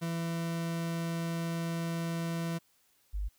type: tone pair in turn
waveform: 40% pulse / sine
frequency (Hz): 167 / 50.28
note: E3 / G1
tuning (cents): +23 / +45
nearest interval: octave + major sixth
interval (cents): 2078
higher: first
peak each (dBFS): -31 / -31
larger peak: neither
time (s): 0.01-2.59 / 3.13-3.29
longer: first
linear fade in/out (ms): 20
effects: white hiss -69 dBFS RMS until 3.38 s